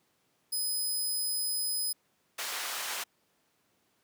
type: tone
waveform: 5% pulse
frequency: 5030 Hz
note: D#8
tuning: 18 cents sharp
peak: -24 dBFS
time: 0.52-1.93 s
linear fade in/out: 10 ms
type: band-pass noise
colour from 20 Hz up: pink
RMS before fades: -36 dBFS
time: 2.38-3.04 s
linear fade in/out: 10 ms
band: 1000 to 16000 Hz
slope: 12 dB/octave
effects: pink hiss -72 dBFS RMS until 4.03 s + high-pass 150 Hz 12 dB/octave